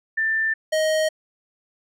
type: tone pair in turn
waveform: sine / square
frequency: 1780 / 626.8 Hz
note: A6 / D#5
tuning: +20 / +13 cents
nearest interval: octave + tritone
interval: 1807 cents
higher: first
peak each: -19 dBFS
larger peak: neither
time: 0.17-0.54 / 0.72-1.09 s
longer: neither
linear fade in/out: 10 ms
effects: low-pass 10000 Hz 12 dB/octave